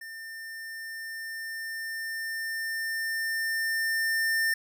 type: tone with level ramp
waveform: square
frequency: 1800 Hz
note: A6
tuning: 39 cents sharp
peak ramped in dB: -40 to -24 dBFS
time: 0.01-4.54 s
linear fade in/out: 5 ms
effects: none